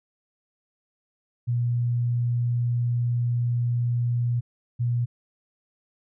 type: tone pair in turn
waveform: sine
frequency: 120.3 / 120.3 Hz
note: B2 / B2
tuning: -45 / -45 cents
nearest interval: unison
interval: 0 cents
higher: neither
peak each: -21 dBFS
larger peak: neither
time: 1.47-4.41 / 4.79-5.06 s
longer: first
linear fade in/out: 20 ms
effects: none